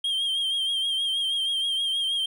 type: tone with vibrato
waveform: triangle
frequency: 3200 Hz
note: G7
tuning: 35 cents sharp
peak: -22 dBFS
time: 0.04-2.26 s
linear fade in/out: 5 ms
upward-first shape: triangle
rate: 6.3 Hz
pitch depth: 57 cents each way
effects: none